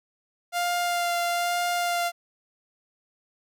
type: tone with vibrato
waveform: sawtooth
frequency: 698.5 Hz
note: F5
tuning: in tune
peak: -20 dBFS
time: 0.52-2.12 s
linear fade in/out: 50 ms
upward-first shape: sine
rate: 1.1 Hz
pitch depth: 12 cents each way
effects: none